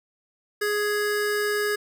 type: tone pair together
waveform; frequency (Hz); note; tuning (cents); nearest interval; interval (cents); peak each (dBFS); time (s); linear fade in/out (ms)
square; 416.1 / 1666.3; G#4 / G#6; +3 / +5; 2 octaves; 2402; -25 / -28; 0.61-1.76; 10
effects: none